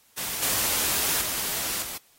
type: noise with level steps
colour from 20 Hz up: white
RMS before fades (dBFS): -31 / -25 / -29 / -35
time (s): 0.17-1.98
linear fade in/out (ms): 10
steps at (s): 0.42 / 1.21 / 1.82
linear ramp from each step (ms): 5
effects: white hiss -60 dBFS RMS until 2.18 s + AAC 48 kbps